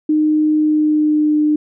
sine tone with pitch glide, 306.5 to 301.8 Hz, D#4 to D4, -26 to +47 cents, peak -11 dBFS, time 0.09-1.56 s, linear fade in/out 5 ms, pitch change -27 cents, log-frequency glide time 0.54-1.38 s, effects none

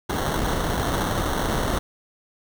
pink noise with sample-and-hold, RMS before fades -24 dBFS, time 0.09-1.79 s, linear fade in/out 10 ms, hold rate 2450 Hz, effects none

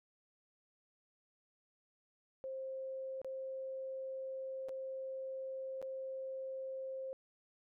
sine tone with dropouts, 529 Hz, C5, 19 cents sharp, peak -40 dBFS, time 2.44-7.13 s, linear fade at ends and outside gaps 0 ms, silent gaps 3.216-3.246 / 4.686-4.692 / 5.816-5.826 s, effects none

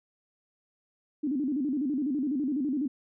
sine tone with vibrato, 277.2 Hz, C#4, in tune, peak -26 dBFS, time 1.23-2.88 s, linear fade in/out 10 ms, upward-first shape square, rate 12 Hz, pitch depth 140 cents each way, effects none

